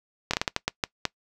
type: slowing click train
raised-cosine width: 0.2 ms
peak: -6 dBFS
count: 9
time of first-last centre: 0.31-1.053 s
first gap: 25 ms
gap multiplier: 1.36
effects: noise-tail reverb RT60 0.1 s tail -23 dB re dry